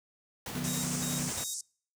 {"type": "noise with tremolo", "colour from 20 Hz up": "pink", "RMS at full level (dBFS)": -38, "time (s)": [0.46, 1.44], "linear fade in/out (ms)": 2, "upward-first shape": "square", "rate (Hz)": 11, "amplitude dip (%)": 25}
{"type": "chord", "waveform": "sine", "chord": "B diminished", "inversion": "first", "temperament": "equal with one note detuned", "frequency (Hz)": [146.83, 177.36, 246.9], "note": ["D3", "F3", "B3"], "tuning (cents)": [0, 27, 0], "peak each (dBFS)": -37, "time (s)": [0.55, 1.3], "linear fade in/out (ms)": 5}
{"type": "band-pass noise", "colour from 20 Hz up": "white", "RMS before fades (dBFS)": -38, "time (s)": [0.64, 1.61], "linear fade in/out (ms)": 2, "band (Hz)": [5300, 9200], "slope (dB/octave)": 48}
{"type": "tone bursts", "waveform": "15% pulse", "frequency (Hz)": 3769, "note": "A#7", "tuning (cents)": 18, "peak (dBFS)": -32, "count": 3, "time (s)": [0.67, 1.54], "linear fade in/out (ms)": 5, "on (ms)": 170, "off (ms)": 180}
{"effects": ["noise-tail reverb RT60 0.5 s tail -26 dB re dry", "high-pass 80 Hz 12 dB/octave"]}